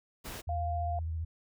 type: noise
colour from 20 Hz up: pink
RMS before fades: -42 dBFS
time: 0.24-0.42 s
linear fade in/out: 20 ms
type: tone with vibrato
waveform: sine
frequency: 80.9 Hz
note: E2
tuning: 32 cents flat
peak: -32 dBFS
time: 0.47-1.25 s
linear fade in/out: 10 ms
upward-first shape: triangle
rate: 15 Hz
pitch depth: 58 cents each way
type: tone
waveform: sine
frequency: 698 Hz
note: F5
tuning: 1 cent flat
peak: -33 dBFS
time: 0.49-0.99 s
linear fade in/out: 2 ms
effects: none